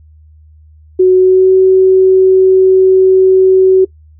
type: tone with pitch glide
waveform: sine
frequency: 370.2 to 376.9 Hz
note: F#4 to F#4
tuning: +1 to +32 cents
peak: -3 dBFS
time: 0.99-3.85 s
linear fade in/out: 10 ms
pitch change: +31 cents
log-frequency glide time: 1.15-1.53 s
effects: noise-tail reverb RT60 0.1 s tail -21 dB re dry + added 77 Hz sine -38 dBFS peak until 4.19 s